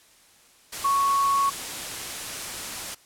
sine tone in noise, 1108.7 Hz, C#6, in tune, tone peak -19 dBFS, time 0.84-1.5 s, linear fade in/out 10 ms, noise white, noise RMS -33 dBFS, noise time 0.72-2.95 s, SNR +11 dB, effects white hiss -56 dBFS RMS until 3.05 s + low-pass 11000 Hz 12 dB/octave

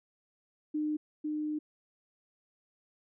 sine tone pair in turn, 303.3 / 303.3 Hz, D#4 / D#4, -44 / -44 cents, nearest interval unison, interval 0 cents, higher neither, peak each -29 / -31 dBFS, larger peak first, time 0.74-0.97 / 1.24-1.59 s, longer second, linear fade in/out 10 ms, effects none

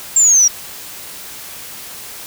sine linear sweep, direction down, 7440 to 5620 Hz, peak -7 dBFS, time 0.16-0.48 s, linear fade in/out 5 ms, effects white hiss -32 dBFS RMS until 2.26 s

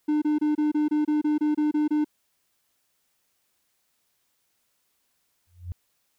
triangle tone bursts, 301 Hz, D4, 43 cents sharp, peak -18 dBFS, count 12, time 0.08-2.046 s, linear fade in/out 10 ms, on 140 ms, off 26 ms
sine tone with exponential growth, 88.1 Hz, F2, 16 cents sharp, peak -27 dBFS, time 5.47-5.72 s, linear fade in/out 0 ms, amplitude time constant 54 ms
effects white hiss -72 dBFS RMS until 6.18 s

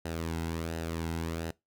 sawtooth tone with flanger, 82.2 Hz, E2, 4 cents flat, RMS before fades -35 dBFS, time 0.05-1.51 s, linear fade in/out 5 ms, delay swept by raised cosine 0.88 to 1.74 ms, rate 1.4 Hz, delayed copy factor -0.55, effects noise-tail reverb RT60 0.2 s tail -23 dB re dry

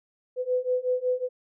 sine beating tone pair, 500 / 505.4 Hz, B4 / B4, +21 / +40 cents, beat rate 5.4 Hz, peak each -27 / -26 dBFS, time 0.36-1.29 s, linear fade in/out 50 ms, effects none

